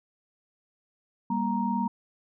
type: tone cluster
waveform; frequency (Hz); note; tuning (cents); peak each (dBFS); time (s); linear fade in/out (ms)
sine; 197.9 / 237 / 935; G3 / A#3 / A#5; +17 / +29 / +5; -29; 1.3-1.88; 5
effects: none